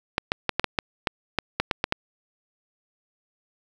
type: clicks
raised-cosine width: 0.3 ms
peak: -5 dBFS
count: 12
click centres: 0.181 / 0.319 / 0.493 / 0.596 / 0.643 / 0.788 / 1.072 / 1.387 / 1.6 / 1.712 / 1.841 / 1.924 s
effects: 7-bit